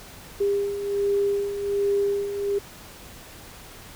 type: beating tone pair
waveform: sine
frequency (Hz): 401 / 402.3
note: G4 / G4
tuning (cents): +39 / +45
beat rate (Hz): 1.3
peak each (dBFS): -29 / -22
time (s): 0.4-2.59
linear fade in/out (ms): 10
effects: pink hiss -44 dBFS RMS until 3.95 s